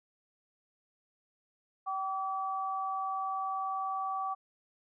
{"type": "tone pair together", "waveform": "sine", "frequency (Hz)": [770, 1149.9], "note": ["G5", "D6"], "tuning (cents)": [-31, -37], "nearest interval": "perfect fifth", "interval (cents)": 694, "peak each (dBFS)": [-35, -34], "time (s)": [1.86, 4.35], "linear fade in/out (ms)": 20, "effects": []}